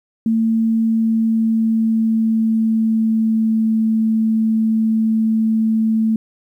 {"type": "tone with pitch glide", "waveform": "sine", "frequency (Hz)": [224.9, 221.4], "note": ["A3", "A3"], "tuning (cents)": [38, 11], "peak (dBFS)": -13, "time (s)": [0.26, 6.16], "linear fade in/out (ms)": 2, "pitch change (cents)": -27, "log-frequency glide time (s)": [0.63, 3.75], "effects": ["9-bit"]}